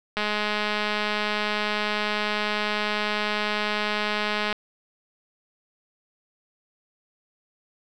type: click train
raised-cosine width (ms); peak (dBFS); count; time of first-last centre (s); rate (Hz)
0.3; -10; 916; 0.17-4.527; 210
effects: none